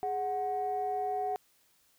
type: tone pair together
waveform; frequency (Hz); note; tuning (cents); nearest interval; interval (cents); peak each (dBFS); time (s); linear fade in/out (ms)
sine; 415.3 / 740.7; G#4 / F#5; 0 / +2; minor seventh; 1002; -35 / -30; 0.03-1.36; 0
effects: tanh soft clip ceiling -24 dBFS + white hiss -68 dBFS RMS until 1.98 s